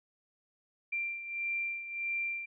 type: beating tone pair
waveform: sine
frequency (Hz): 2366 / 2367.6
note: D7 / D7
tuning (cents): +12 / +13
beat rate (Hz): 1.6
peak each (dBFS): -34 / -40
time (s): 0.92-2.46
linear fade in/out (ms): 10
effects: none